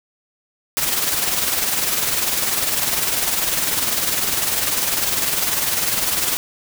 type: noise with tremolo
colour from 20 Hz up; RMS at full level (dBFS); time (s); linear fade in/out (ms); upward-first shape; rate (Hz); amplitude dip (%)
white; -18; 0.77-6.37; 0; sine; 20; 50
effects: none